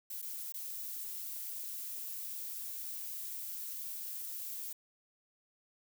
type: noise with dropouts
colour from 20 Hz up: violet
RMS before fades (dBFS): -42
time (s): 0.1-4.73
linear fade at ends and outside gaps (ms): 5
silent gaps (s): 0.218-0.224 / 0.523-0.54
effects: none